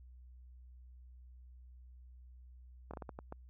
slowing click train, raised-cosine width 1 ms, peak -30 dBFS, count 7, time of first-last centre 2.91-3.324 s, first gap 26 ms, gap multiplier 1.39, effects added 62 Hz sine -53 dBFS peak until 3.49 s

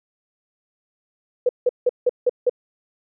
sine tone bursts, 493.9 Hz, B4, in tune, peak -13 dBFS, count 6, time 1.46-2.496 s, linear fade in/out 5 ms, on 31 ms, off 170 ms, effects none

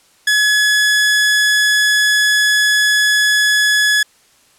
sawtooth tone, 1696 Hz, G#6, 36 cents sharp, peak -7 dBFS, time 0.27-4.03 s, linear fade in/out 5 ms, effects white hiss -52 dBFS RMS until 4.58 s + low-pass 10000 Hz 12 dB/octave

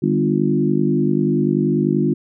harmonic tone with a mistuned harmonic, 50.3 Hz, G1, 45 cents sharp, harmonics 3 / 4 / 5 / 6 / 7, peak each -21 / -21 / -21 / -21 / -21 dBFS, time 0.02-2.14 s, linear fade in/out 10 ms, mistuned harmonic 4, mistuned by -23 cents, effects none

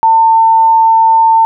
sine tone, 899 Hz, A5, 37 cents sharp, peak -4 dBFS, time 0.03-1.45 s, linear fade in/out 0 ms, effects none

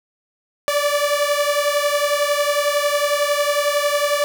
sawtooth beating tone pair, 577 / 588 Hz, D5 / D5, -31 / +2 cents, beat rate 11 Hz, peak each -15 / -17 dBFS, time 0.68-4.24 s, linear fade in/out 0 ms, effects none

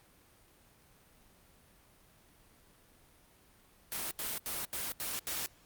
white noise bursts, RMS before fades -37 dBFS, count 6, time 3.92-5.46 s, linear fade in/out 0 ms, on 190 ms, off 80 ms, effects pink hiss -63 dBFS RMS until 5.65 s + Opus 32 kbps

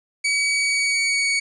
sawtooth tone with pitch glide, 2271 to 2240 Hz, C#7 to C#7, +41 to +18 cents, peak -15 dBFS, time 0.24-1.4 s, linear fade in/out 10 ms, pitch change -23 cents, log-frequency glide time 0.49-1.28 s, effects resampled to 22050 Hz + 9-bit

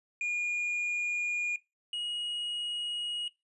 triangle tone pair in turn, 2431 / 2891 Hz, D#7 / F#7, -41 / -41 cents, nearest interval minor third, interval 300 cents, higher second, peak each -28 / -31 dBFS, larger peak first, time 0.21-1.56 / 1.93-3.28 s, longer neither, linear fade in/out 2 ms, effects noise-tail reverb RT60 0.2 s tail -18 dB re dry + resampled to 24000 Hz

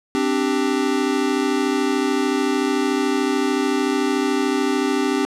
square chord, C suspended second, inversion none, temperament equal with one note detuned, 261.6 / 295.2 / 392 Hz, C4 / D4 / G4, 0 / +9 / 0 cents, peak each -23 dBFS, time 0.15-5.25 s, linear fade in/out 0 ms, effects low-pass 8000 Hz 12 dB/octave

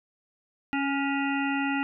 harmonic tone with a mistuned harmonic, 277.2 Hz, C#4, in tune, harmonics 1 / 3 / 5 / 7 / 9 / 10, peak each -27 / -32 / -34 / -35 / -37 / -37 dBFS, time 0.73-1.83 s, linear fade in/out 0 ms, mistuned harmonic 5, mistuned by +30 cents, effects none

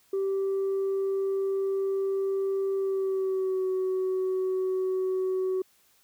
sine tone with pitch glide, 389.1 to 374.5 Hz, G4 to F#4, -13 to +21 cents, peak -23 dBFS, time 0.13-5.62 s, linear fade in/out 5 ms, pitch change -66 cents, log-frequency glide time 2.76-3.66 s, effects tanh soft clip ceiling -23 dBFS + white hiss -64 dBFS RMS until 6.03 s

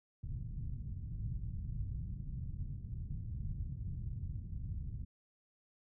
white low-pass noise, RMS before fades -41 dBFS, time 0.23-5.05 s, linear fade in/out 10 ms, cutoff 130 Hz, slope 24 dB/octave, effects none

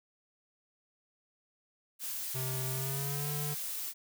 blue noise, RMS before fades -38 dBFS, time 1.99-3.94 s, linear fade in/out 50 ms
square tone with pitch glide, 130.2 to 146.99 Hz, C3 to D3, -8 to +2 cents, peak -36 dBFS, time 2.34-3.55 s, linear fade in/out 20 ms, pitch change +210 cents, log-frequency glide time 2.71-3.29 s
effects none

